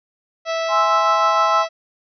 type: harmonic tone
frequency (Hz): 656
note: E5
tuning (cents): -9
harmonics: 1 / 2 / 3 / 4 / 5 / 6 / 7 / 8 / 9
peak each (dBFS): -21 / -27 / -31 / -33 / -35 / -37 / -38 / -39 / -40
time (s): 0.45-1.69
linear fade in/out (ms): 50
type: chord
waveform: sine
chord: Ab augmented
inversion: none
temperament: equal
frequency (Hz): 830.6 / 1046.5 / 1318.5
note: Ab5 / C6 / E6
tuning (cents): 0 / 0 / 0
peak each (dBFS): -22 / -20 / -17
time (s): 0.68-1.66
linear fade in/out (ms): 50
effects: none